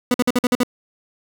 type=tone bursts; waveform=30% pulse; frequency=246.9 Hz; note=B3; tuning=in tune; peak=-11 dBFS; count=7; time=0.11-0.634 s; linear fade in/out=2 ms; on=32 ms; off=50 ms; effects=none